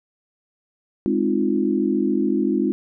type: chord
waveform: sine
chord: F minor seventh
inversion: first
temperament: equal with one note detuned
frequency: 207.7 / 261.6 / 309 / 349.2 Hz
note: Ab3 / C4 / Eb4 / F4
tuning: 0 / 0 / -12 / 0 cents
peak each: -23 dBFS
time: 1.06-2.72 s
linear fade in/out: 0 ms
effects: none